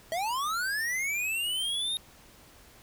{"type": "linear sweep", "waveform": "square", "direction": "up", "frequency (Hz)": [630, 3729], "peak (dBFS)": -29, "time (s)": [0.12, 1.97], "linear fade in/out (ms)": 0, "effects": ["pink hiss -55 dBFS RMS until 2.82 s"]}